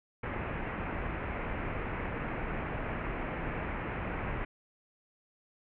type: low-pass noise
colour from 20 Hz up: pink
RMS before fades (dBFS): -36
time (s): 0.23-4.45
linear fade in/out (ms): 5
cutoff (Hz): 2500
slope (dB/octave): 48
effects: none